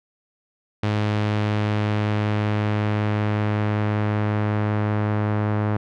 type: tone with low-pass filter sweep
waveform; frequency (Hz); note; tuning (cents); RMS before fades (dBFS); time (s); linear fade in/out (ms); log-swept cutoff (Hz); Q
sawtooth; 105.3; G#2; +24; -22; 0.83-5.77; 5; 3600 to 1500; 0.98
effects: none